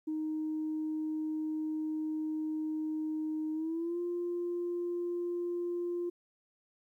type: tone with pitch glide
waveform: sine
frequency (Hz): 311.1 to 349.2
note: D#4 to F4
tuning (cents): 0 to 0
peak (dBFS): -31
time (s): 0.07-6.1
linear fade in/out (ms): 10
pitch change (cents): +200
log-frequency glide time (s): 3.53-3.99
effects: tanh soft clip ceiling -28 dBFS + 12-bit